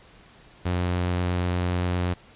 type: tone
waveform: sawtooth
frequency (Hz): 89.2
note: F2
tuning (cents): +37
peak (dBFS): -19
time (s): 0.65-2.14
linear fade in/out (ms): 10
effects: pink hiss -52 dBFS RMS until 2.35 s + resampled to 8000 Hz